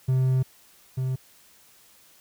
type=tone pair in turn; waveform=triangle; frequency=130 / 130 Hz; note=C3 / C3; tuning=-11 / -11 cents; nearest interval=unison; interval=0 cents; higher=neither; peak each=-17 / -22 dBFS; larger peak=first; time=0.08-0.43 / 0.97-1.16 s; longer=first; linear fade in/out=10 ms; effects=white hiss -56 dBFS RMS until 2.2 s